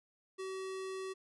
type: tone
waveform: square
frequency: 380 Hz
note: F#4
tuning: 46 cents sharp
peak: -40 dBFS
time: 0.38-1.14 s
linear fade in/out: 20 ms
effects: resampled to 24000 Hz